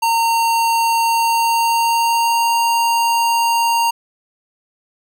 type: tone with pitch glide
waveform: square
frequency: 918 to 929.2 Hz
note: A#5 to A#5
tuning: -27 to -6 cents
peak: -14 dBFS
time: 0.02-3.91 s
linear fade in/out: 10 ms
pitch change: +21 cents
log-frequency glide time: 1.04-2.58 s
effects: none